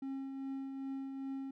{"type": "tone with tremolo", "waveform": "triangle", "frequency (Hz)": 270, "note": "C#4", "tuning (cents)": -45, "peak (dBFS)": -35, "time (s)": [0.02, 1.51], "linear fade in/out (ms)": 5, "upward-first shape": "triangle", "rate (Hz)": 2.5, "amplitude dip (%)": 40, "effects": []}